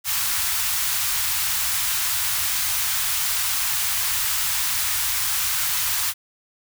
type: band-stop noise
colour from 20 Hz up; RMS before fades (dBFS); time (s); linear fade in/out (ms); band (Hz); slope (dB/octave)
white; -23; 0.04-6.14; 50; 120 to 900; 24
effects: none